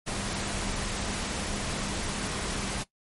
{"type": "tone in noise", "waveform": "sine", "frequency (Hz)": 200, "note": "G3", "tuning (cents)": 35, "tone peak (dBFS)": -40, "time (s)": [0.06, 2.84], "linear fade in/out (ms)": 20, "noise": "pink", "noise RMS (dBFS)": -32, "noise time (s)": [0.06, 2.84], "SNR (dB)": -11, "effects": ["noise-tail reverb RT60 0.1 s tail -17 dB re dry", "MP3 48 kbps"]}